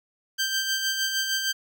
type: tone with tremolo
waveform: 15% pulse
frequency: 1568 Hz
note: G6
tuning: in tune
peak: -16 dBFS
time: 0.38-1.53 s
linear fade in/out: 20 ms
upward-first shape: sine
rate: 6.5 Hz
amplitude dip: 45%
effects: none